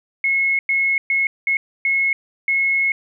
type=tone bursts at uneven times; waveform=sine; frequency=2176 Hz; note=C#7; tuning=33 cents flat; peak=-15 dBFS; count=6; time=0.24-0.59 / 0.69-0.98 / 1.1-1.27 / 1.47-1.57 / 1.85-2.13 / 2.48-2.92 s; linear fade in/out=2 ms; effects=none